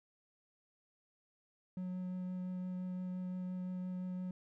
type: tone with vibrato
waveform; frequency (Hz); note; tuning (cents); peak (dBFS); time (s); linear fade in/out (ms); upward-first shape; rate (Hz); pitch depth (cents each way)
triangle; 182.8; F#3; -21; -36; 1.77-4.31; 2; triangle; 5.8; 10
effects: none